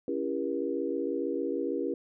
sine chord, C# diminished seventh, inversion none, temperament just, 277.2 / 332.6 / 399.1 / 479 Hz, C#4 / E4 / G4 / Bb4, 0 / +16 / +31 / +47 cents, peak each -34 dBFS, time 0.08-1.94 s, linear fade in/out 2 ms, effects none

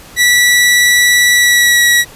sawtooth tone with pitch glide, 1953 to 1925 Hz, B6 to B6, -20 to -45 cents, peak -3 dBFS, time 0.16-2.05 s, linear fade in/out 50 ms, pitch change -25 cents, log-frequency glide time 1.35-1.81 s, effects pink hiss -36 dBFS RMS until 2.15 s + resampled to 32000 Hz

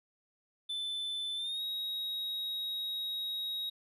triangle tone with pitch glide, 3520 to 3794 Hz, A7 to A#7, 0 to +30 cents, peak -33 dBFS, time 0.69-3.7 s, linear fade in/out 10 ms, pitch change +130 cents, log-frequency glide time 1.36-1.62 s, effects none

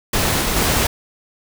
pink noise with level steps, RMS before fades -18 / -20 / -17 dBFS, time 0.13-0.87 s, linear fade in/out 5 ms, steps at 0.41 / 0.56 s, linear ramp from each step 5 ms, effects none

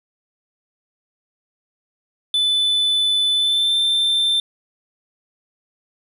triangle tone with pitch glide, 3501 to 3564 Hz, A7 to A7, -9 to +22 cents, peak -14 dBFS, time 2.34-4.4 s, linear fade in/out 2 ms, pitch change +31 cents, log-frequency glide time 3.34-3.76 s, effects none

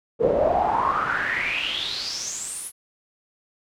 brown noise with band-pass filter sweep, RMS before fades -24 dBFS, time 0.19-2.72 s, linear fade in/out 50 ms, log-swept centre 450 to 11000 Hz, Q 8.9, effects none

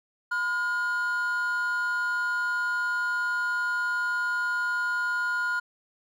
triangle tone pair together, 1009 / 1425.9 Hz, B5 / F6, +37 / +36 cents, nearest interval tritone, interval 599 cents, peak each -31 / -23 dBFS, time 0.31-5.6 s, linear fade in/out 10 ms, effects tanh soft clip ceiling -18 dBFS

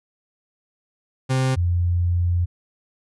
40% pulse / sine tone pair in turn, 130.81 / 87.51 Hz, C3 / F2, 0 / +4 cents, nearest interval perfect fifth, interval 696 cents, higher first, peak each -17 dBFS, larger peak neither, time 1.29-1.56 / 1.56-2.46 s, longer second, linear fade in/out 20 ms, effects resampled to 24000 Hz

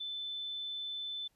sine tone, 3520 Hz, A7, in tune, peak -37 dBFS, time 0-1.28 s, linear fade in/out 10 ms, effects pink hiss -75 dBFS RMS until 1.35 s + resampled to 32000 Hz

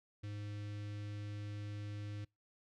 square tone with notch filter, 103.5 Hz, G#2, 5 cents flat, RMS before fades -44 dBFS, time 0.23-2.25 s, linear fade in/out 10 ms, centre 830 Hz, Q 0.68, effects noise-tail reverb RT60 0.2 s tail -25 dB re dry + low-pass 5000 Hz 12 dB/octave

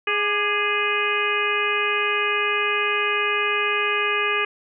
harmonic tone with a mistuned harmonic, 415.3 Hz, G#4, in tune, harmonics 1 / 2 / 3 / 4 / 5 / 6 / 7, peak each -27 / -36 / -26 / -27 / -28 / -24 / -30 dBFS, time 0.07-4.45 s, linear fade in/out 5 ms, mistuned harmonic 3, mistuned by -65 cents, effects none

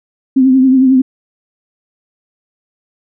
sine tone with vibrato, 261.6 Hz, C4, in tune, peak -5 dBFS, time 0.36-1.02 s, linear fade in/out 10 ms, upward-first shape triangle, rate 11 Hz, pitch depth 56 cents each way, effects none

